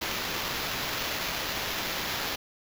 white noise with sample-and-hold, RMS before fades -32 dBFS, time 0.01-2.36 s, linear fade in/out 10 ms, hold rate 8820 Hz, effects none

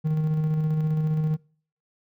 triangle tone with tremolo, 155.56 Hz, D#3, in tune, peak -18 dBFS, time 0.04-1.37 s, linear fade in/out 20 ms, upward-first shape square, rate 15 Hz, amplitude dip 25%, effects noise-tail reverb RT60 0.5 s tail -25 dB re dry

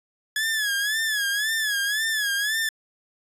sawtooth tone with vibrato, 1699 Hz, G#6, 39 cents sharp, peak -19 dBFS, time 0.36-2.69 s, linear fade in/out 2 ms, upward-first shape sine, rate 1.9 Hz, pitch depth 98 cents each way, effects resampled to 32000 Hz

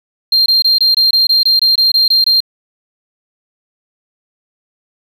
sine tone bursts, 4186 Hz, C8, in tune, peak -5 dBFS, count 13, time 0.32-2.404 s, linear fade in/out 5 ms, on 140 ms, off 22 ms, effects tanh soft clip ceiling -6 dBFS + 7-bit

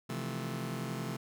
sawtooth chord, F major seventh, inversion second, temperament just, 130.96 / 163.7 / 174.61 / 218.3 Hz, C3 / E3 / F3 / A3, +2 / -12 / 0 / -13 cents, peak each -35 / -38 / -39 / -37 dBFS, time 0.09-1.17 s, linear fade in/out 10 ms, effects none

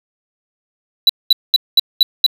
triangle tone bursts, 3951 Hz, B7, in tune, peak -4 dBFS, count 6, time 1.07-2.264 s, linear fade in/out 2 ms, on 24 ms, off 210 ms, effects none

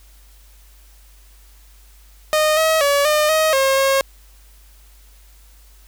sawtooth tone with pitch steps, 616 / 638 / 568 / 606 / 630 / 538 / 542 Hz, D#5 / D#5 / C#5 / D#5 / D#5 / C5 / C#5, -17 / +43 / +42 / -46 / +21 / +48 / -39 cents, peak -10 dBFS, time 2.33-4.01 s, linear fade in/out 0 ms, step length 240 ms, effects added 50 Hz sine -45 dBFS peak until 5.87 s + white hiss -53 dBFS RMS until 5.87 s

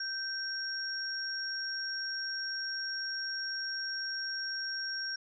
sine tone pair together, 1558 / 5562 Hz, G6 / F8, -11 / -8 cents, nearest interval octave + minor seventh, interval 2203 cents, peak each -37 / -36 dBFS, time 0-5.16 s, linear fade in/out 5 ms, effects none

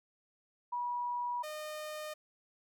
sine / sawtooth tone pair in turn, 970 / 611.1 Hz, B5 / D#5, -31 / -31 cents, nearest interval minor sixth, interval 800 cents, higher first, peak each -33 / -36 dBFS, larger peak first, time 0.72-1.43 / 1.43-2.14 s, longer neither, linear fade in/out 10 ms, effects none

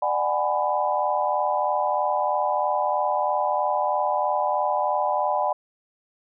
sine chord, G# half-diminished seventh, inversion second, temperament just, 598 / 747.5 / 830.6 / 996.7 Hz, D5 / F#5 / G#5 / B5, +31 / +17 / 0 / +16 cents, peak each -26 dBFS, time 0.02-5.53 s, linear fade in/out 5 ms, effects none

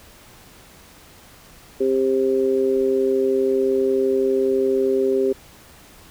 harmonic tone, 132.2 Hz, C3, 18 cents sharp, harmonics 2 / 3 / 4, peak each -25 / -17 / -26 dBFS, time 1.8-5.33 s, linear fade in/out 10 ms, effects pink hiss -47 dBFS RMS until 6.1 s

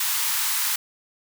white high-pass noise, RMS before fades -24 dBFS, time 0-0.76 s, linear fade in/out 5 ms, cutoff 840 Hz, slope 96 dB/octave, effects none

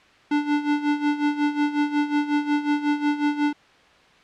square tone with tremolo, 293.7 Hz, D4, in tune, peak -18 dBFS, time 0.31-3.53 s, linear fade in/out 5 ms, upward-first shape sine, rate 5.5 Hz, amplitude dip 75%, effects white hiss -53 dBFS RMS until 4.23 s + low-pass 3000 Hz 12 dB/octave

